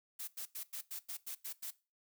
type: noise bursts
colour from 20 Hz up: blue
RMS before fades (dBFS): -43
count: 9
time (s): 0.19-1.709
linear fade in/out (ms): 10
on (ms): 87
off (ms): 92
effects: noise-tail reverb RT60 0.3 s tail -19 dB re dry